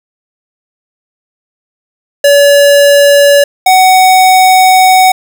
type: tone pair in turn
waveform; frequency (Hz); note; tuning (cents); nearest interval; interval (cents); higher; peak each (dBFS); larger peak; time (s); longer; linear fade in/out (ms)
square; 570 / 747.9; C#5 / F#5; +48 / +18; perfect fourth; 470; second; -3; neither; 2.24-3.44 / 3.66-5.12; second; 5
effects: 7-bit